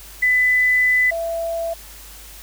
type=tone pair in turn; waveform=sine; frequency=2000 / 667.4 Hz; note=B6 / E5; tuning=+21 / +21 cents; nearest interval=octave + perfect fifth; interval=1900 cents; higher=first; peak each=-13 / -21 dBFS; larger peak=first; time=0.22-1.11 / 1.11-1.74 s; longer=first; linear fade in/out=10 ms; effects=added 50 Hz sine -42 dBFS peak until 2.42 s + white hiss -41 dBFS RMS until 2.42 s